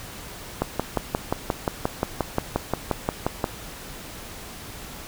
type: click train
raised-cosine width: 1 ms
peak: -7 dBFS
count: 17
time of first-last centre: 0.62-3.442 s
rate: 5.67 Hz
effects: pink hiss -39 dBFS RMS until 5.07 s